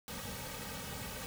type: noise with comb filter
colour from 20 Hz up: pink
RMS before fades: -43 dBFS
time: 0.08-1.26 s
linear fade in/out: 0 ms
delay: 2.9 ms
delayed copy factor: -1
effects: none